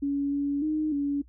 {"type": "tone with pitch steps", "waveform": "sine", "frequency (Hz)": [281.8, 283.9, 308, 284.3], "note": ["C#4", "C#4", "D#4", "C#4"], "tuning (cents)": [29, 41, -17, 44], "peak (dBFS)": -24, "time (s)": [0.02, 1.22], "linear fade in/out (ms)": 10, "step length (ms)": 300, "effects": ["noise-tail reverb RT60 0.1 s tail -21 dB re dry", "added 60 Hz sine -51 dBFS peak until 1.28 s"]}